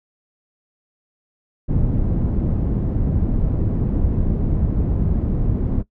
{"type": "low-pass noise", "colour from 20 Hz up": "pink", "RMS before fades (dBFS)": -19, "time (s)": [1.68, 5.83], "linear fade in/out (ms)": 20, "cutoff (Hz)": 240, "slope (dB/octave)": 12, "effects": ["noise-tail reverb RT60 0.1 s tail -19 dB re dry"]}